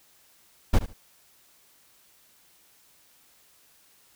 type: noise with echo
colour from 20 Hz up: brown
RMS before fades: -17 dBFS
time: 0.73-0.79 s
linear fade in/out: 10 ms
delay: 73 ms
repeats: 2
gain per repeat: -14 dB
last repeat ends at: 0.936 s
effects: white hiss -60 dBFS RMS until 4.15 s